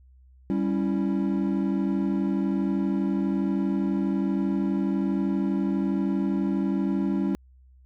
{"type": "chord", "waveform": "triangle", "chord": "C# diminished", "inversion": "second", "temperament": "equal", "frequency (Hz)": [196, 277.2, 329.6], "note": ["G3", "C#4", "E4"], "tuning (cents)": [0, 0, 0], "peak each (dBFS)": [-23, -25, -27], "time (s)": [0.5, 7.35], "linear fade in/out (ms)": 0, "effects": ["tanh soft clip ceiling -13 dBFS", "added 64 Hz sine -51 dBFS peak until 7.85 s"]}